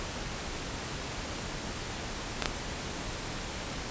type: clicks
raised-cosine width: 0.2 ms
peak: -10 / -8 dBFS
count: 2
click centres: 2.423 / 2.458 s
effects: pink hiss -37 dBFS RMS until 3.9 s + resampled to 16000 Hz